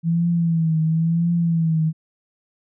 sine tone with vibrato, 164.81 Hz, E3, in tune, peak -16 dBFS, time 0.03-1.93 s, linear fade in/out 50 ms, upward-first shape triangle, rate 0.97 Hz, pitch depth 76 cents each way, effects none

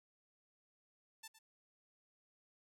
5% pulse tone with echo, 884 Hz, A5, 8 cents sharp, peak -37 dBFS, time 1.23-1.28 s, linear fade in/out 10 ms, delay 110 ms, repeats 1, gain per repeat -13 dB, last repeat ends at 1.39 s, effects none

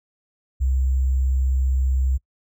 sine tone with sample-and-hold, 65.41 Hz, C2, in tune, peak -17 dBFS, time 0.6-2.18 s, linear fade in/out 20 ms, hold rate 7350 Hz, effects noise-tail reverb RT60 0.1 s tail -25 dB re dry

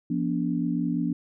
sine tone cluster, 172.6 / 241.5 / 287.5 Hz, F3 / B3 / D4, -20 / -39 / -37 cents, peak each -28 dBFS, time 0.1-1.13 s, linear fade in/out 5 ms, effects none

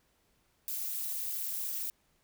violet noise with amplitude modulation, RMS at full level -32 dBFS, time 0.68-1.9 s, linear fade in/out 0 ms, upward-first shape sine, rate 263 Hz, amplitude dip 95%, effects pink hiss -72 dBFS RMS until 2.23 s

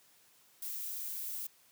violet noise, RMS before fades -40 dBFS, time 0.62-1.47 s, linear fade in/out 5 ms, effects white hiss -65 dBFS RMS until 1.71 s + high-pass 80 Hz 12 dB/octave

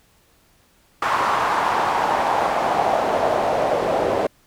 pink noise with band-pass filter sweep, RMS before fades -20 dBFS, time 1.02-4.27 s, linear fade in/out 5 ms, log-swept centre 1100 to 560 Hz, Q 2.8, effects pink hiss -58 dBFS RMS until 4.46 s

